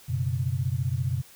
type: chord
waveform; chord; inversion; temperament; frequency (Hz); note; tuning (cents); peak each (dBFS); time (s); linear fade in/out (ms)
sine; F# suspended fourth; none; equal; 92.5 / 123.47 / 138.59; F#2 / B2 / C#3; 0 / 0 / 0; -30 / -27 / -30; 0.08-1.22; 20
effects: white hiss -52 dBFS RMS until 1.35 s